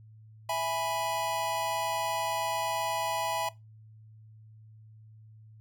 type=chord; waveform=square; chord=E major; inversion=none; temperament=equal; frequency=659.3 / 830.6 / 987.8 Hz; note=E5 / G#5 / B5; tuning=0 / 0 / 0 cents; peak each=-34 dBFS; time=0.49-3.49 s; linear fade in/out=5 ms; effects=noise-tail reverb RT60 0.2 s tail -19 dB re dry + added 109 Hz sine -50 dBFS peak until 5.6 s